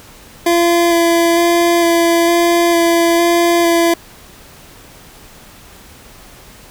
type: tone with vibrato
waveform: 25% pulse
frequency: 340.2 Hz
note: F4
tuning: 45 cents flat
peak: -6 dBFS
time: 0.46-3.94 s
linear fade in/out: 5 ms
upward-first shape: square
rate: 1.1 Hz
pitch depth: 11 cents each way
effects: pink hiss -40 dBFS RMS until 6.7 s